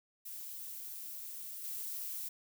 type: noise with level steps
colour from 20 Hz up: violet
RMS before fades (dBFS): -45 / -41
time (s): 0.25-2.29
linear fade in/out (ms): 10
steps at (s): 1.63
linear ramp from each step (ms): 20
effects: none